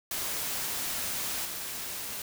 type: noise with level steps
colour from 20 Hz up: white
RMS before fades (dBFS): -33 / -37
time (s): 0.11-2.22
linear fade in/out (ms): 2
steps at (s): 1.45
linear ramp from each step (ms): 5
effects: none